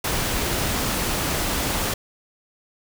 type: noise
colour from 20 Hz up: pink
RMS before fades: -24 dBFS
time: 0.04-1.94 s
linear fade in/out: 5 ms
effects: none